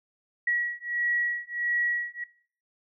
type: beating tone pair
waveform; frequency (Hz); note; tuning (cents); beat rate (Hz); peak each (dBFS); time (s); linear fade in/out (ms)
sine; 1919 / 1920.5; A#6 / B6; +50 / -49; 1.5; -28; 0.47-2.24; 5
effects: noise-tail reverb RT60 0.5 s tail -19 dB re dry